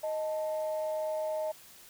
sine tone pair together, 623.1 / 880 Hz, D#5 / A5, +2 / 0 cents, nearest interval tritone, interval 598 cents, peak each -30 / -39 dBFS, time 0.03-1.52 s, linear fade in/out 10 ms, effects tanh soft clip ceiling -24 dBFS + white hiss -54 dBFS RMS until 1.89 s

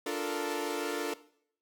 sawtooth chord, Bb major seventh, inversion first, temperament equal, 293.7 / 349.2 / 440 / 466.2 Hz, D4 / F4 / A4 / Bb4, 0 / 0 / 0 / 0 cents, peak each -33 / -34 / -32 / -35 dBFS, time 0.06-1.14 s, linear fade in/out 5 ms, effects noise-tail reverb RT60 0.6 s tail -17 dB re dry

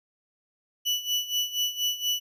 35% pulse tone with tremolo, 2960 Hz, F#7, in tune, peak -21 dBFS, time 0.85-2.2 s, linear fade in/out 20 ms, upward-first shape sine, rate 4.2 Hz, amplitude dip 80%, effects none

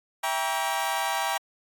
sawtooth chord, E diminished seventh, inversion none, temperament just, 659.3 / 791.1 / 949.3 / 1139.2 Hz, E5 / G5 / Bb5 / Db6, 0 / +16 / +31 / +47 cents, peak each -30 / -25 / -26 / -30 dBFS, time 0.23-1.38 s, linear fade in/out 10 ms, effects AAC 64 kbps

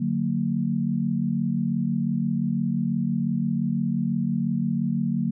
sine chord, D augmented, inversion none, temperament just, 146.83 / 183.54 / 229.4 Hz, D3 / F#3 / A#3, 0 / -14 / -28 cents, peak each -28 / -26 / -25 dBFS, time 0-5.31 s, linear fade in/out 10 ms, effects none

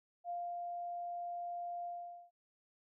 sine tone with ADSR envelope, 698.5 Hz, F5, in tune, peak -37 dBFS, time 0.24-2.31 s, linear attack 57 ms, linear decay 260 ms, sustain -2 dB, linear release 460 ms, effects none

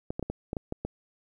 clicks, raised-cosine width 2 ms, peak -18 dBFS, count 8, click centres 0.105 / 0.195 / 0.227 / 0.3 / 0.531 / 0.568 / 0.724 / 0.85 s, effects 10-bit

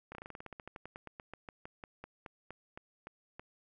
slowing click train, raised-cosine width 0.5 ms, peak -30 dBFS, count 27, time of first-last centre 0.12-3.395 s, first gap 30 ms, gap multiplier 1.1, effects none

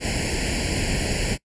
pink noise with comb filter, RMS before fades -24 dBFS, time 0-1.38 s, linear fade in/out 50 ms, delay 0.41 ms, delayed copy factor +1, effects noise-tail reverb RT60 0.1 s tail -22 dB re dry + resampled to 22050 Hz

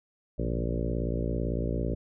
harmonic tone with a mistuned harmonic, 57.9 Hz, A#1, 11 cents flat, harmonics 1 / 2 / 3 / 4 / 5 / 6 / 7 / 8 / 9 / 10, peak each -31 / -34 / -36 / -37 / -38 / -39 / -39 / -40 / -41 / -41 dBFS, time 0.38-1.95 s, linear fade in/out 10 ms, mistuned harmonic 2, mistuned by +99 cents, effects none

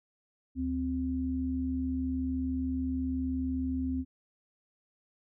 sine tone pair together, 73.69 / 260.2 Hz, D2 / C4, +6 / -9 cents, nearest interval octave + minor seventh, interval 2185 cents, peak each -35 / -30 dBFS, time 0.55-4.05 s, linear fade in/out 50 ms, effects none

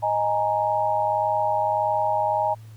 sine chord, D# suspended fourth, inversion none, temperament equal, 622.3 / 830.6 / 932.3 Hz, D#5 / G#5 / A#5, 0 / 0 / 0 cents, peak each -25 / -23 / -25 dBFS, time 0.02-2.55 s, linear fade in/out 20 ms, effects added 110 Hz sine -40 dBFS peak until 2.76 s + pink hiss -57 dBFS RMS until 2.76 s

